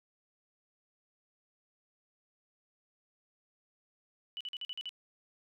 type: tone bursts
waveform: sine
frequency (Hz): 2966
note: F#7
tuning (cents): +4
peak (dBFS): -37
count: 7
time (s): 4.37-4.892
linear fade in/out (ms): 0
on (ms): 36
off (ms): 45
effects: none